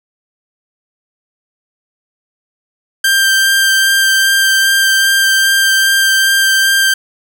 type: tone with vibrato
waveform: sawtooth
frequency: 1578 Hz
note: G6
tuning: 11 cents sharp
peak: -5 dBFS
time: 3.04-6.94 s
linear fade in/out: 5 ms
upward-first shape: sine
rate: 2.5 Hz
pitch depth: 10 cents each way
effects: none